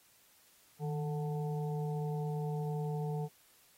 harmonic tone with a mistuned harmonic, 147.4 Hz, D3, 7 cents sharp, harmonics 1 / 3 / 5 / 6, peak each -34 / -41 / -46 / -50 dBFS, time 0.79-3.29 s, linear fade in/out 50 ms, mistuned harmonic 1, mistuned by +77 cents, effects white hiss -65 dBFS RMS until 3.77 s + AAC 48 kbps

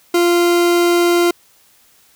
40% pulse tone, 347.1 Hz, F4, 11 cents flat, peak -10 dBFS, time 0.14-1.31 s, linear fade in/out 5 ms, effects white hiss -52 dBFS RMS until 2.15 s

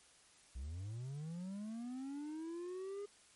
triangle linear sweep, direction up, 58.27 to 411.9 Hz, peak -40 dBFS, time 0.55-3.06 s, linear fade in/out 10 ms, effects white hiss -65 dBFS RMS until 3.35 s + MP3 48 kbps

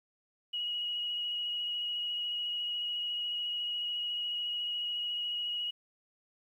sine tone with vibrato, 2900 Hz, F#7, 35 cents flat, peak -32 dBFS, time 0.53-5.71 s, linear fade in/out 10 ms, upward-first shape square, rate 14 Hz, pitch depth 11 cents each way, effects 11-bit

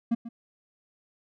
triangle tone with echo, 231.9 Hz, A#3, 9 cents flat, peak -19 dBFS, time 0.11-0.15 s, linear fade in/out 10 ms, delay 140 ms, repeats 1, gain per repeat -14 dB, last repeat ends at 0.29 s, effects none

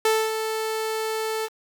sawtooth tone with ADSR envelope, 440 Hz, A4, in tune, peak -13 dBFS, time 0.05-1.49 s, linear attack 3 ms, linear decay 250 ms, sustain -8 dB, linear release 46 ms, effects 7-bit

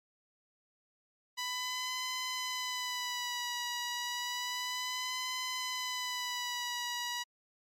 10% pulse tone with vibrato, 991 Hz, B5, 6 cents sharp, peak -26 dBFS, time 1.37-7.24 s, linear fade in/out 20 ms, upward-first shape sine, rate 0.31 Hz, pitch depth 42 cents each way, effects low-pass 12000 Hz 12 dB/octave + MP3 64 kbps

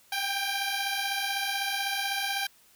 10% pulse beating tone pair, 784 / 800 Hz, G5 / G5, 0 / +35 cents, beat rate 16 Hz, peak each -23 dBFS, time 0.12-2.47 s, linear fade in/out 5 ms, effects white hiss -60 dBFS RMS until 2.75 s

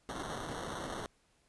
white noise with sample-and-hold, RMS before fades -41 dBFS, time 0.09-1.06 s, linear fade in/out 0 ms, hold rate 2450 Hz, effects pink hiss -71 dBFS RMS until 1.48 s + resampled to 24000 Hz

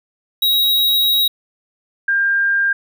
square / sine tone pair in turn, 3823 / 1599.5 Hz, A#7 / G6, +43 / +34 cents, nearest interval octave + minor third, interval 1509 cents, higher first, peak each -13 dBFS, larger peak neither, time 0.42-1.28 / 2.08-2.73 s, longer first, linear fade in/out 5 ms, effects none

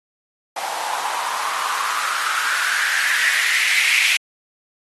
blue noise with band-pass filter sweep, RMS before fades -21 dBFS, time 0.56-4.17 s, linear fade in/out 5 ms, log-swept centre 780 to 2400 Hz, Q 5.4, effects AAC 32 kbps

